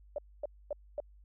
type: tone bursts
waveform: sine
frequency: 587.3 Hz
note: D5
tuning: in tune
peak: -32 dBFS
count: 4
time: 0.16-1.002 s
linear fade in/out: 2 ms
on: 23 ms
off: 250 ms
effects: added 50 Hz sine -55 dBFS peak until 1.24 s